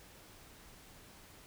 silence, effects pink hiss -57 dBFS RMS until 1.46 s

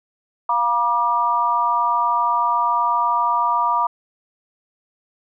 sine tone cluster, 700 / 959 / 1187 Hz, F5 / A#5 / D6, +4 / +49 / +18 cents, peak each -26 / -18 / -20 dBFS, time 0.49-3.87 s, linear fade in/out 5 ms, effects none

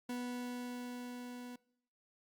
40% pulse tone with level ramp, 245.9 Hz, B3, 7 cents flat, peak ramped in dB -37 to -45 dBFS, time 0.09-1.56 s, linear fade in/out 5 ms, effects noise-tail reverb RT60 0.7 s tail -23 dB re dry + Opus 48 kbps

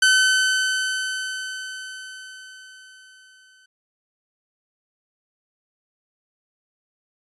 sawtooth tone with exponential decay, 1523 Hz, F#6, 50 cents sharp, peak -9 dBFS, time 0.02-3.66 s, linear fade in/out 5 ms, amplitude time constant 790 ms, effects resampled to 24000 Hz

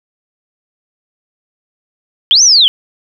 sine linear two-way sweep, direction up then down, 2960 to 6272 to 2960 Hz, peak -4 dBFS, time 2.31-2.68 s, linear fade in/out 0 ms, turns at 2.43 s, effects none

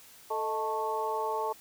harmonic tone with a mistuned harmonic, 220 Hz, A3, in tune, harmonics 2 / 3 / 4 / 5, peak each -34 / -38 / -32 / -36 dBFS, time 0.3-1.53 s, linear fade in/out 10 ms, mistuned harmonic 3, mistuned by -83 cents, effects white hiss -54 dBFS RMS until 1.6 s

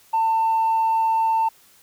triangle tone with tanh clipping, 896 Hz, A5, 31 cents sharp, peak -17 dBFS, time 0.13-1.49 s, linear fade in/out 10 ms, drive 5 dB, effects white hiss -54 dBFS RMS until 1.82 s

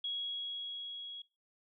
sine tone with level ramp, 3321 Hz, G#7, 1 cent flat, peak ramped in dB -34 to -43 dBFS, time 0.04-1.22 s, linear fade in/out 5 ms, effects noise-tail reverb RT60 0.4 s tail -23 dB re dry

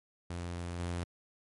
sawtooth tone with level steps, 87 Hz, F2, 6 cents flat, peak -33 / -30 dBFS, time 0.3-1.04 s, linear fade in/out 5 ms, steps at 0.79 s, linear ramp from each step 5 ms, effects MP3 48 kbps

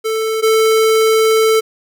square tone pair in turn, 441.6 / 441.6 Hz, A4 / A4, +6 / +6 cents, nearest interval unison, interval 0 cents, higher neither, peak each -16 / -10 dBFS, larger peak second, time 0.04-0.42 / 0.42-1.61 s, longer second, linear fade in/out 20 ms, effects none

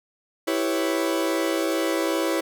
40% pulse chord, C# half-diminished seventh, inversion first, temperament equal, 329.6 / 392 / 493.9 / 554.4 Hz, E4 / G4 / B4 / C#5, 0 / 0 / 0 / 0 cents, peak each -24 / -29 / -30 / -27 dBFS, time 0.47-2.41 s, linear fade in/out 10 ms, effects none

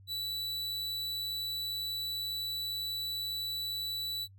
45% pulse tone, 3951 Hz, B7, in tune, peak -34 dBFS, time 0.07-4.28 s, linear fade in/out 50 ms, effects noise-tail reverb RT60 0.1 s tail -25 dB re dry + added 97 Hz sine -53 dBFS peak until 4.38 s

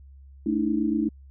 sine chord, A suspended fourth, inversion none, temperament equal with one note detuned, 220 / 293.7 / 321.7 Hz, A3 / D4 / E4, 0 / 0 / -42 cents, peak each -26 dBFS, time 0.46-1.09 s, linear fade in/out 5 ms, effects added 68 Hz sine -45 dBFS peak until 1.3 s

